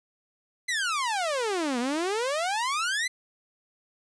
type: exponential two-way sweep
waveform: sawtooth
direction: down then up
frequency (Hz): 2066 to 233.1 to 2066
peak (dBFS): -22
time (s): 0.68-3.08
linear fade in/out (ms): 10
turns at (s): 1.79
effects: resampled to 22050 Hz + 10-bit